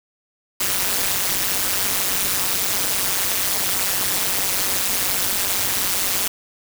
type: noise with amplitude modulation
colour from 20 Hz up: white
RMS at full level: -17 dBFS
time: 0.6-6.28 s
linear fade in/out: 5 ms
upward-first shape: sine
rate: 190 Hz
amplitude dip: 100%
effects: none